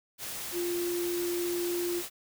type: tone in noise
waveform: sine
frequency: 349.2 Hz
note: F4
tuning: in tune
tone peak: -29 dBFS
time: 0.52-2.03 s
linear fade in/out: 50 ms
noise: white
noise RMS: -38 dBFS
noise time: 0.18-2.1 s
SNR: +6 dB
effects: none